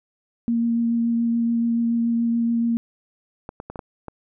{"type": "tone with vibrato", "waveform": "sine", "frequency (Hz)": 232.8, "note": "A#3", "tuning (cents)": -2, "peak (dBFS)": -18, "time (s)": [0.48, 2.77], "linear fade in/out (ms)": 0, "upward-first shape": "triangle", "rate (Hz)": 7, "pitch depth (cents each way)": 13}
{"type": "clicks", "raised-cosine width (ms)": 1, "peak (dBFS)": -19, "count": 6, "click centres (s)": [3.491, 3.601, 3.7, 3.758, 3.792, 4.083]}
{"effects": []}